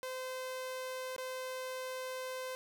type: tone with dropouts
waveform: sawtooth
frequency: 515 Hz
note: C5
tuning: 28 cents flat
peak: -35 dBFS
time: 0.03-2.55 s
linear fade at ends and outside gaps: 0 ms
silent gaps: 1.163-1.181 s
effects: none